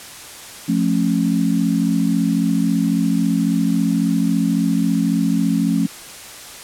sine chord, F augmented, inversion none, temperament just, 174.61 / 218.3 / 272.8 Hz, F3 / A3 / C#4, 0 / -13 / -28 cents, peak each -19 dBFS, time 0.68-5.87 s, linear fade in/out 10 ms, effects white hiss -36 dBFS RMS until 6.63 s + low-pass 11000 Hz 12 dB/octave

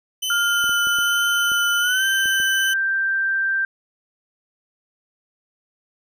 sawtooth tone with vibrato, 3031 Hz, F#7, 41 cents sharp, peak -19 dBFS, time 0.22-2.74 s, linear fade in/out 10 ms, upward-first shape triangle, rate 1.2 Hz, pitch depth 14 cents each way
sine tone with pitch glide, 1408 to 1571.3 Hz, F6 to G6, +14 to +4 cents, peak -18 dBFS, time 0.3-3.65 s, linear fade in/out 2 ms, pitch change +190 cents, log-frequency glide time 1.8-2.04 s
clicks, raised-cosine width 2 ms, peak -26 dBFS, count 7, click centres 0.641 / 0.694 / 0.871 / 0.987 / 1.518 / 2.257 / 2.401 s
effects none

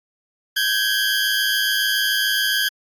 20% pulse tone pair together, 1555 / 1662.1 Hz, G6 / G#6, -14 / +1 cents, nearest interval minor second, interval 115 cents, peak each -16 / -16 dBFS, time 0.56-2.69 s, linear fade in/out 10 ms, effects AAC 64 kbps

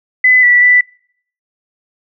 sine tone with pitch steps, 2010 / 1959 / 1979 Hz, B6 / B6 / B6, +30 / -15 / +3 cents, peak -5 dBFS, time 0.24-0.81 s, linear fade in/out 5 ms, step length 190 ms, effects noise-tail reverb RT60 0.6 s tail -26 dB re dry

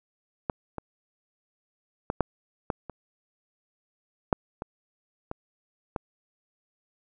clicks, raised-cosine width 1 ms, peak -12 / -19 / -13 / -7 / -12 / -23 / -6 / -19 / -19 / -15 dBFS, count 10, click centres 0.498 / 0.783 / 2.101 / 2.207 / 2.702 / 2.897 / 4.328 / 4.621 / 5.314 / 5.962 s, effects none

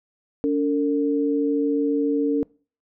sine tone pair together, 285.7 / 453.5 Hz, D4 / A#4, -48 / -48 cents, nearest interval minor sixth, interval 800 cents, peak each -20 / -23 dBFS, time 0.44-2.43 s, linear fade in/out 0 ms, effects noise-tail reverb RT60 0.4 s tail -24 dB re dry

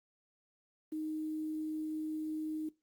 sine tone with quantisation, 311.1 Hz, D#4, in tune, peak -35 dBFS, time 0.92-2.69 s, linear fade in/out 5 ms, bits 10, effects noise-tail reverb RT60 0.2 s tail -18 dB re dry + Opus 24 kbps

